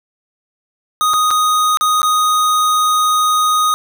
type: tone with dropouts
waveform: square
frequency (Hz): 1244.5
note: D#6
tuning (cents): 0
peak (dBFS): -12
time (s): 1.01-3.74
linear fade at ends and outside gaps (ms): 0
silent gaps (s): 1.135-1.139 / 1.306-1.311 / 1.772-1.81 / 2.018-2.03
effects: none